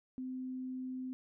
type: tone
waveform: sine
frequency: 257.1 Hz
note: C4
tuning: 30 cents flat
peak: -38 dBFS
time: 0.18-1.13 s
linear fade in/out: 0 ms
effects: none